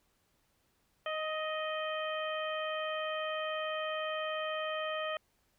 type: harmonic tone with a mistuned harmonic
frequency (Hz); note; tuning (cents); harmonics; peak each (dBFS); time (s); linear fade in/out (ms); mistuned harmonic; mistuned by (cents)
622.3; D#5; 0; 1 / 2 / 3 / 4 / 5; -36 / -39 / -42 / -45 / -43; 1.06-5.17; 2; 2; +16
effects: pink hiss -74 dBFS RMS until 5.58 s